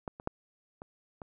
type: clicks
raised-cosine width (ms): 1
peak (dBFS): -22 / -30 / -17 / -29 / -28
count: 5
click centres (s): 0.078 / 0.199 / 0.274 / 0.819 / 1.218
effects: none